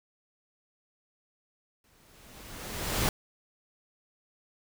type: noise with exponential growth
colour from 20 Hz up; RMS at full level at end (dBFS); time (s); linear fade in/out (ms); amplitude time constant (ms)
pink; -26; 1.84-3.09; 2; 270
effects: none